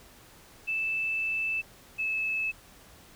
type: tone pair in turn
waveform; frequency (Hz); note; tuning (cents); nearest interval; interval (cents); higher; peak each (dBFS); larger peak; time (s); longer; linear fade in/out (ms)
sine; 2637 / 2605; E7 / E7; 0 / -21; unison; 21; first; -27; neither; 0.67-1.62 / 1.98-2.52; first; 20
effects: pink hiss -54 dBFS RMS until 3.15 s